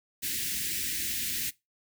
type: band-stop noise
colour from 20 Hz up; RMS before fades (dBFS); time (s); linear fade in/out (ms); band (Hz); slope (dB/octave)
white; -32; 0.22-1.51; 20; 360 to 1700; 48
effects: noise-tail reverb RT60 0.2 s tail -20 dB re dry